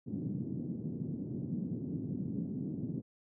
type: band-pass noise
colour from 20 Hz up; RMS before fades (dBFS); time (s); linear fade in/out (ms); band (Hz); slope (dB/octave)
pink; -38; 0.06-3.02; 20; 140 to 280; 24
effects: none